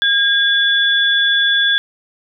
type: tone pair together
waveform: sine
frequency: 1621 / 3435 Hz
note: G#6 / A7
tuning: -42 / -42 cents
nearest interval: octave + minor second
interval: 1300 cents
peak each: -14 dBFS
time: 0.02-1.78 s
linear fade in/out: 0 ms
effects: none